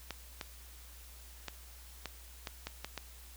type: clicks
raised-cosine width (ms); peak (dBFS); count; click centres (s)
0.2; -21; 8; 0.107 / 0.412 / 1.483 / 2.057 / 2.472 / 2.67 / 2.846 / 2.977
effects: added 60 Hz sine -52 dBFS peak until 3.36 s + white hiss -56 dBFS RMS until 3.36 s